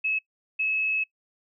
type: tone bursts at uneven times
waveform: sine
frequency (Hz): 2584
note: E7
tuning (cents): -35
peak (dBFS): -23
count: 2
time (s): 0.04-0.19 / 0.59-1.04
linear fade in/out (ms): 10
effects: noise-tail reverb RT60 0.1 s tail -23 dB re dry